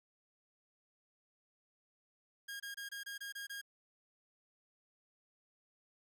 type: tone bursts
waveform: sawtooth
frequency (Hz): 1626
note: G#6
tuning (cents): -37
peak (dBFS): -39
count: 8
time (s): 2.48-3.615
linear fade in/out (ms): 10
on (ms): 120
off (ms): 25
effects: 13-bit